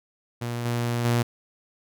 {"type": "tone with level steps", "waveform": "sawtooth", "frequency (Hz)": 119.2, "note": "A#2", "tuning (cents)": 39, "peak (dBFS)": [-24, -20, -16], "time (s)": [0.41, 1.23], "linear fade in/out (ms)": 10, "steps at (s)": [0.65, 1.05], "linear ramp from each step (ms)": 2, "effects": []}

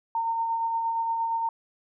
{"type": "tone with tremolo", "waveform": "sine", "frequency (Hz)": 914, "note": "A#5", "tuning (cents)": -34, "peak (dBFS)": -23, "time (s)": [0.15, 1.49], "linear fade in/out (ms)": 2, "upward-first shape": "sine", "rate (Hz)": 8.6, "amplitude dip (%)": 30, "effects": []}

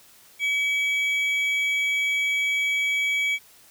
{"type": "tone pair together", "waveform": "triangle", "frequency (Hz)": [2280, 3302], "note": ["C#7", "G#7"], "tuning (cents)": [48, -11], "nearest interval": "tritone", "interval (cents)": 641, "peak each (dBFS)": [-20, -30], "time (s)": [0.39, 3.39], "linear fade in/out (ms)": 50, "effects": ["white hiss -53 dBFS RMS until 3.7 s"]}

